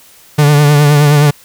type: tone with vibrato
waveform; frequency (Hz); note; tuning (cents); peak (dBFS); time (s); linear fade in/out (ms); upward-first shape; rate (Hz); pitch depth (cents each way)
45% pulse; 146.83; D3; 0; -5; 0.38-1.31; 10; triangle; 9.6; 49
effects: white hiss -42 dBFS RMS until 1.44 s